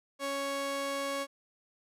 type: tone pair together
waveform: sawtooth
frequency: 277.5 / 555 Hz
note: C#4 / C#5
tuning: +2 / +2 cents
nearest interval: octave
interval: 1200 cents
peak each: -36 / -28 dBFS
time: 0.19-1.27 s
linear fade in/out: 50 ms
effects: low-pass 12000 Hz 12 dB/octave